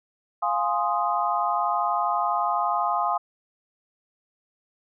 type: chord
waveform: sine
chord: F minor seventh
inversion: none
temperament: equal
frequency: 698.5 / 830.6 / 1046.5 / 1244.5 Hz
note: F5 / Ab5 / C6 / Eb6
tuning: 0 / 0 / 0 / 0 cents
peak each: -27 dBFS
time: 0.42-3.18 s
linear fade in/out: 10 ms
effects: none